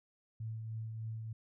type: tone with tremolo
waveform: sine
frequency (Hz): 111.3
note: A2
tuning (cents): +20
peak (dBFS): -37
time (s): 0.4-1.33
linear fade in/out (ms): 5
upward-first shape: triangle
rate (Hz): 3.3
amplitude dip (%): 35
effects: none